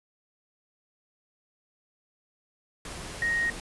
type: tone in noise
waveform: sine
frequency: 1871 Hz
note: A#6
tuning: 6 cents sharp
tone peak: -24 dBFS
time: 3.22-3.5 s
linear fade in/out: 2 ms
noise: pink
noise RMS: -39 dBFS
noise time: 2.85-3.6 s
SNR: +12 dB
effects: resampled to 24000 Hz